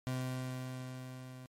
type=tone with level ramp; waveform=30% pulse; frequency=128.4 Hz; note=C3; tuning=32 cents flat; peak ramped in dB=-31 to -45 dBFS; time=0.07-1.46 s; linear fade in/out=0 ms; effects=MP3 64 kbps